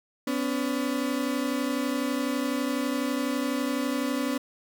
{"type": "tone pair together", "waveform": "35% pulse", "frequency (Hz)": [251.9, 283.9], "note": ["B3", "C#4"], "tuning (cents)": [34, 41], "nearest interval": "major second", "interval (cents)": 207, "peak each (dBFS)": -27, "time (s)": [0.27, 4.38], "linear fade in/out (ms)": 5, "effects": []}